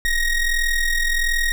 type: ring-modulated tone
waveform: square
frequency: 932.3 Hz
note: A#5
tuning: in tune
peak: -15 dBFS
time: 0.05-1.52 s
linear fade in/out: 0 ms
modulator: 953 Hz
effects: none